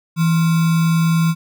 sine tone with sample-and-hold, 164.81 Hz, E3, in tune, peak -12 dBFS, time 0.16-1.35 s, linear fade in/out 50 ms, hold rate 1225 Hz, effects none

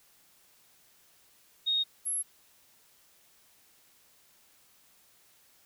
sine tone pair in turn, 3729 / 11174 Hz, A#7 / F9, 0 / 0 cents, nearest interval octave + perfect fifth, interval 1900 cents, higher second, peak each -25 / -29 dBFS, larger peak first, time 1.66-1.84 / 2.05-2.23 s, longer neither, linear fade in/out 20 ms, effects white hiss -63 dBFS RMS until 5.65 s

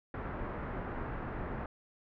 pink low-pass noise, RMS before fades -39 dBFS, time 0.14-1.66 s, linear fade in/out 2 ms, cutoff 1700 Hz, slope 24 dB/octave, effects none

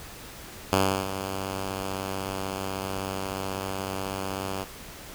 5% pulse tone with ADSR envelope, 96.2 Hz, G2, 32 cents flat, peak -8 dBFS, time 0.72-4.65 s, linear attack 9 ms, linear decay 330 ms, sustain -11 dB, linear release 29 ms, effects pink hiss -43 dBFS RMS until 5.14 s

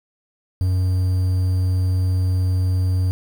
triangle tone, 92.3 Hz, F#2, 4 cents flat, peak -14 dBFS, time 0.61-3.11 s, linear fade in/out 0 ms, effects 7-bit

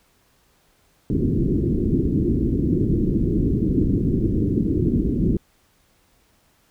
white low-pass noise, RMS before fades -20 dBFS, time 1.1-5.37 s, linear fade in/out 2 ms, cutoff 360 Hz, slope 48 dB/octave, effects pink hiss -61 dBFS RMS until 6.7 s

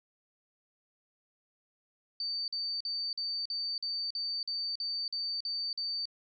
sine tone bursts, 4589 Hz, D8, 41 cents flat, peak -32 dBFS, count 12, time 2.2-6.055 s, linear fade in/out 2 ms, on 280 ms, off 45 ms, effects none

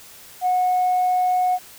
sine tone, 731 Hz, F#5, 21 cents flat, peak -15 dBFS, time 0.41-1.59 s, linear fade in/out 50 ms, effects tanh soft clip ceiling -13 dBFS + white hiss -44 dBFS RMS until 1.78 s

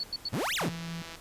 sine tone bursts, 4435 Hz, C#8, in tune, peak -30 dBFS, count 3, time 0-0.286 s, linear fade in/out 2 ms, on 34 ms, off 92 ms
30% pulse exponential two-way sweep, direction up then down, 82.5 to 3951 to 82.5 Hz, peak -26 dBFS, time 0.32-0.7 s, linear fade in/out 20 ms, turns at 0.55 s
sine tone, 168.8 Hz, E3, 41 cents sharp, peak -36 dBFS, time 0.61-1.02 s, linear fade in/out 0 ms
click train, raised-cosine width 0.2 ms, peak -26 dBFS, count 91, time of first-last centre 0.61-1.155 s, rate 165 Hz
effects pink hiss -51 dBFS RMS until 1.2 s + resampled to 32000 Hz

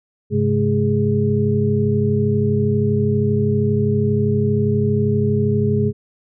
sine tone cluster, 102.1 / 134.6 / 212.4 / 413.5 Hz, G#2 / C3 / G#3 / G#4, -29 / +49 / +39 / -8 cents, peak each -20 dBFS, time 0.3-5.93 s, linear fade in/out 50 ms, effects none

